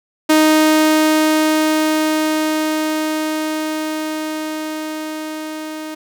sawtooth tone with level ramp, 310.9 Hz, D#4, 1 cent flat, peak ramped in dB -5 to -22 dBFS, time 0.29-5.95 s, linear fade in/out 10 ms, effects none

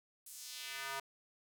square tone with high-pass filter sweep, 136.4 Hz, C#3, 28 cents flat, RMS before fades -45 dBFS, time 0.26-1 s, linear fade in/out 5 ms, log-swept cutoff 10000 to 880 Hz, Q 1.3, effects none

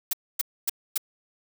blue noise bursts, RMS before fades -24 dBFS, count 4, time 0.11-0.978 s, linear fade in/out 5 ms, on 22 ms, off 260 ms, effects none

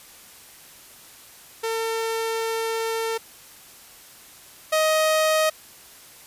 sawtooth tone pair in turn, 451.3 / 627.2 Hz, A4 / D#5, +44 / +14 cents, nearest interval tritone, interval 570 cents, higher second, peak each -20 / -14 dBFS, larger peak second, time 1.63-3.18 / 4.72-5.5 s, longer first, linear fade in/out 10 ms, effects white hiss -47 dBFS RMS until 6.26 s + resampled to 32000 Hz

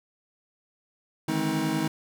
square tone cluster, 150.7 / 161.2 / 212.8 / 264 / 317 Hz, D3 / E3 / G#3 / C4 / D#4, +45 / -38 / +42 / +16 / +32 cents, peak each -35 / -33 / -33 / -33 / -29 dBFS, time 1.28-1.88 s, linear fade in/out 5 ms, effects none

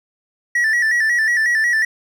triangle tone with vibrato, 1841 Hz, A#6, 22 cents flat, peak -12 dBFS, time 0.55-1.85 s, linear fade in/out 5 ms, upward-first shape square, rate 5.5 Hz, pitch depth 71 cents each way, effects none

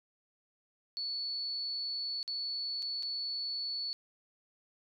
sine tone with dropouts, 4435 Hz, C#8, in tune, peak -34 dBFS, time 0.97-3.93 s, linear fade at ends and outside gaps 0 ms, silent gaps 2.229-2.278 / 2.822-2.826 / 3.025-3.031 s, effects none

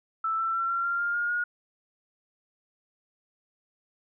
sine tone with pitch steps, 1321 / 1337.1 / 1353.4 / 1370 / 1386.7 / 1403.6 / 1420.7 / 1438.1 Hz, E6 / E6 / E6 / F6 / F6 / F6 / F6 / F#6, +3 / +24 / +45 / -34 / -13 / +8 / +29 / -50 cents, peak -25 dBFS, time 0.24-1.44 s, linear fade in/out 5 ms, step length 150 ms, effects none

